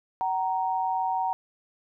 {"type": "tone pair together", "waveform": "sine", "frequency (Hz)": [756.7, 932.3], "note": ["F#5", "A#5"], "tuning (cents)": [39, 0], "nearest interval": "major third", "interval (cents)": 361, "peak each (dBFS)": -27, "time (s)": [0.21, 1.33], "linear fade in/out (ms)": 0, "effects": []}